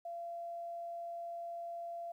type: tone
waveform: sine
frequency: 684 Hz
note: F5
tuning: 36 cents flat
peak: -40 dBFS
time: 0.05-2.12 s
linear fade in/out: 5 ms
effects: 12-bit